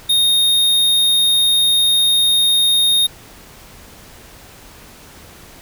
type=tone; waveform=square; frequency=3700 Hz; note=A#7; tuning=14 cents flat; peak=-12 dBFS; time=0.09-3.07 s; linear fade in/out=10 ms; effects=pink hiss -41 dBFS RMS until 5.61 s